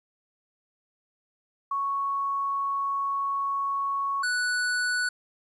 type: tone pair in turn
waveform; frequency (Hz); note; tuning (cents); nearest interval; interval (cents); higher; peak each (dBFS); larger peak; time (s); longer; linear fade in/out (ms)
sine / square; 1108.7 / 1479.9; C#6 / F#6; 0 / 0; perfect fourth; 500; second; -25; neither; 1.71-4.23 / 4.23-5.09; first; 5
effects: resampled to 24000 Hz + 11-bit